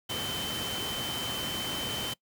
sine tone in noise, 3074 Hz, G7, 35 cents flat, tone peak -34 dBFS, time 0.09-2.14 s, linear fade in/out 10 ms, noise pink, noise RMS -35 dBFS, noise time 0.09-2.14 s, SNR -2 dB, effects noise-tail reverb RT60 0.1 s tail -23 dB re dry + high-pass 100 Hz 12 dB/octave

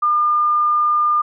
sine tone, 1206 Hz, D6, 46 cents sharp, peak -13 dBFS, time 0.02-1.22 s, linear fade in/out 10 ms, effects none

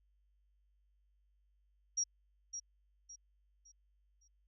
sine tone with echo, 5670 Hz, F8, 25 cents sharp, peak -31 dBFS, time 1.97-2.04 s, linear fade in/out 10 ms, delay 560 ms, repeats 4, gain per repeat -9 dB, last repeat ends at 4.28 s, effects added 50 Hz sine -70 dBFS peak until 4.47 s

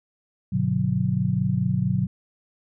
sine chord, G major seventh, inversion none, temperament just, 98 / 122.5 / 147 / 183.75 Hz, G2 / B2 / D3 / F#3, 0 / -14 / +2 / -12 cents, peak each -30 / -24 / -27 / -24 dBFS, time 0.52-2.07 s, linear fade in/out 10 ms, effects none

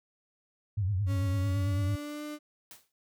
sine tone with vibrato, 97.5 Hz, G2, 9 cents flat, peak -26 dBFS, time 0.77-1.96 s, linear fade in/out 10 ms, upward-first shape triangle, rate 9 Hz, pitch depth 180 cents each way
35% pulse tone with pitch glide, 277.2 to 298.8 Hz, C#4 to D4, 0 to +30 cents, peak -35 dBFS, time 1.06-2.39 s, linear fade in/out 50 ms, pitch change +130 cents, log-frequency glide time 1.35-2.24 s
white noise with exponential decay, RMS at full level -45 dBFS, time 2.71-2.92 s, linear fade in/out 1 ms, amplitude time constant 44 ms
effects none

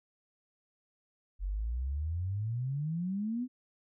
sine exponential sweep, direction up, 44.73 to 258.3 Hz, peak -31 dBFS, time 1.39-3.48 s, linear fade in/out 50 ms, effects none

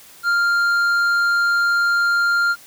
triangle tone with tanh clipping, 1396.9 Hz, F6, in tune, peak -16 dBFS, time 0.23-2.56 s, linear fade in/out 50 ms, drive 11 dB, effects white hiss -45 dBFS RMS until 2.66 s

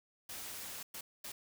white noise bursts at uneven times, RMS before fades -45 dBFS, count 3, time 0.29-0.83 / 0.94-1.01 / 1.24-1.32 s, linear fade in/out 5 ms, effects none

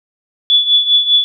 sine tone with tremolo, 3439 Hz, A7, 40 cents flat, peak -5 dBFS, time 0.5-1.24 s, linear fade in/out 0 ms, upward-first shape triangle, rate 5 Hz, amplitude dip 80%, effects none

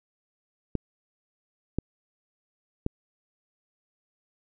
clicks, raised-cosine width 3 ms, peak -13 dBFS, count 3, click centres 0.753 / 1.786 / 2.864 s, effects none

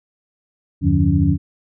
sine tone cluster, 80.2 / 94.7 / 146.1 / 177.2 / 282.2 Hz, E2 / F#2 / D3 / F3 / C#4, -47 / +41 / -9 / +25 / +31 cents, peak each -19 dBFS, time 0.81-1.38 s, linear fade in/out 50 ms, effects none

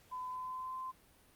sine tone with pitch glide, 1011 to 1035.8 Hz, B5 to C6, +40 to -18 cents, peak -39 dBFS, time 0.11-0.92 s, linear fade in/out 20 ms, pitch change +42 cents, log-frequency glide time 0.27-0.79 s, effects pink hiss -65 dBFS RMS until 1.35 s + Opus 48 kbps

